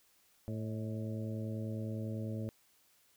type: harmonic tone with a mistuned harmonic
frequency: 110 Hz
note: A2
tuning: in tune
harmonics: 1 / 2 / 3 / 4 / 5 / 6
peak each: -38 / -41 / -47 / -50 / -48 / -54 dBFS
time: 0.48-2.49 s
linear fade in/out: 0 ms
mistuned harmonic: 6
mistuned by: -58 cents
effects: white hiss -69 dBFS RMS until 3.16 s